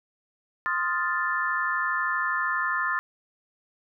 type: chord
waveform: sine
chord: F dominant seventh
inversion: second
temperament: equal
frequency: 1046.5 / 1244.5 / 1396.9 / 1760 Hz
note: C6 / Eb6 / F6 / A6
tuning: 0 / 0 / 0 / 0 cents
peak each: -30 / -31 / -31 / -27 dBFS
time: 0.66-2.99 s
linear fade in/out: 0 ms
effects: none